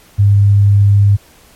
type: tone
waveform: sine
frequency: 101 Hz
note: G#2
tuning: 48 cents flat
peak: -5 dBFS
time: 0.18-1.17 s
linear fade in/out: 20 ms
effects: pink hiss -45 dBFS RMS until 1.55 s + MP3 64 kbps